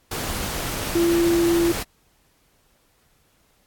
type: tone in noise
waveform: sine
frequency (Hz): 340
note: F4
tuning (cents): -46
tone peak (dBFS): -16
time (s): 0.95-1.72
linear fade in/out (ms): 5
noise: pink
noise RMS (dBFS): -28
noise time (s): 0.11-1.83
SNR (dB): +9
effects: pink hiss -62 dBFS RMS until 3.66 s + AAC 64 kbps